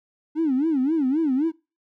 triangle tone with vibrato, 289.8 Hz, D4, 23 cents flat, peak -15 dBFS, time 0.35-1.52 s, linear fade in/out 50 ms, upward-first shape sine, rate 3.8 Hz, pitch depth 230 cents each way, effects noise-tail reverb RT60 0.3 s tail -26 dB re dry + tanh soft clip ceiling -16 dBFS

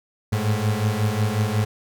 35% pulse beating tone pair, 103.9 / 109.4 Hz, G#2 / A2, +1 / -9 cents, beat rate 5.5 Hz, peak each -21 dBFS, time 0.32-1.65 s, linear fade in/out 10 ms, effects none

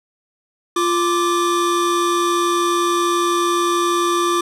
square tone pair together, 347.7 / 1174.7 Hz, F4 / D6, -8 / 0 cents, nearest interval octave + major sixth, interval 2108 cents, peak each -19 dBFS, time 0.76-4.41 s, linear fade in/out 5 ms, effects low-pass 11000 Hz 12 dB/octave

